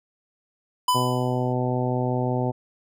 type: tone with exponential decay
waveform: square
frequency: 1000 Hz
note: B5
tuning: 21 cents sharp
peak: -17 dBFS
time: 0.88-1.53 s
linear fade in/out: 5 ms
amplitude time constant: 140 ms
type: harmonic tone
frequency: 125.4 Hz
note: B2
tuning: 27 cents sharp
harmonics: 1 / 2 / 3 / 4 / 5 / 6 / 7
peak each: -25 / -28 / -30 / -31 / -32 / -33 / -33 dBFS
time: 0.94-2.52 s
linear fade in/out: 20 ms
effects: none